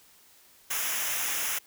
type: noise with comb filter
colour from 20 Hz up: white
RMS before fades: -30 dBFS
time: 0.7-1.59 s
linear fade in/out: 10 ms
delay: 0.23 ms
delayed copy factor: -0.7
effects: white hiss -58 dBFS RMS until 1.66 s